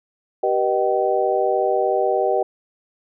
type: tone cluster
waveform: sine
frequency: 386.9 / 483.5 / 617 / 767 Hz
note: G4 / B4 / D#5 / G5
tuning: -23 / -37 / -15 / -38 cents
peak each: -22 dBFS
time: 0.43-2.43 s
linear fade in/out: 5 ms
effects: none